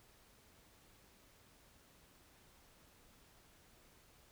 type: silence
effects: pink hiss -66 dBFS RMS until 4.31 s